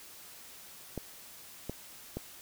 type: clicks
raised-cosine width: 2 ms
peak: -22 dBFS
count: 3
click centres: 0.977 / 1.696 / 2.17 s
effects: white hiss -51 dBFS RMS until 2.41 s